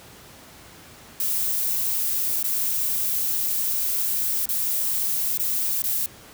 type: noise with dropouts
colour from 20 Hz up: violet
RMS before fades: -24 dBFS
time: 1.2-6.06 s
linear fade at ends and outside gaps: 2 ms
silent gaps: 2.429-2.442 / 4.457-4.489 / 5.376-5.395 / 5.821-5.839 s
effects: pink hiss -46 dBFS RMS until 6.33 s + high-pass 60 Hz 12 dB/octave